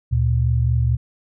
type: tone pair together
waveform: sine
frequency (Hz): 74.09 / 118.5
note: D2 / A#2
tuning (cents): +16 / +29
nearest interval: minor sixth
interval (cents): 813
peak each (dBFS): -19 / -17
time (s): 0.11-0.97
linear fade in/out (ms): 20
effects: none